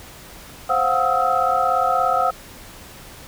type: tone cluster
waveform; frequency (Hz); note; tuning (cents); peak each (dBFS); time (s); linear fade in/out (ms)
sine; 523 / 708 / 745 / 1275 / 1339; C5 / F5 / F#5 / D#6 / E6; -1 / +23 / +12 / +42 / +27; -25 / -22 / -21 / -21 / -25; 0.69-2.31; 10
effects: pink hiss -41 dBFS RMS until 3.27 s